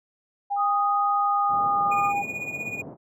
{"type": "tone", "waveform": "sine", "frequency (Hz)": 807, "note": "G#5", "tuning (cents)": -50, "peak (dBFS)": -23, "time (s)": [0.5, 2.23], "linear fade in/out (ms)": 20}
{"type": "tone with pitch glide", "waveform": "sine", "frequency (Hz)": [1242, 1219.3], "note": ["D#6", "D#6"], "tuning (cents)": [-3, -35], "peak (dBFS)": -22, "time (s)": [0.56, 2.13], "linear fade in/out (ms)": 50, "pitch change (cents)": -32, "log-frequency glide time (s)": [1.15, 2]}
{"type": "band-pass noise", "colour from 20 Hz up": "pink", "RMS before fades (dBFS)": -40, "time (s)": [1.48, 2.97], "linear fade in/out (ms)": 50, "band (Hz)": [120, 780], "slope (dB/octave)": 24}
{"type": "tone with tremolo", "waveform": "triangle", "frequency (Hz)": 2452, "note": "D#7", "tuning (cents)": -26, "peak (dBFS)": -25, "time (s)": [1.91, 2.82], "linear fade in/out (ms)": 10, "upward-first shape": "triangle", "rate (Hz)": 16, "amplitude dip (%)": 75}
{"effects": []}